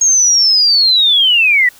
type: linear sweep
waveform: sine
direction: down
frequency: 6570 to 1900 Hz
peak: -7 dBFS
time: 0.01-1.69 s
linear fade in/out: 5 ms
effects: white hiss -43 dBFS RMS until 1.79 s